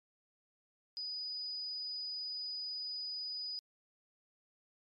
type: tone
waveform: sine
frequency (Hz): 4961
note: D#8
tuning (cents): -6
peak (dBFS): -38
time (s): 0.97-3.59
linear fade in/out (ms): 0
effects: MP3 64 kbps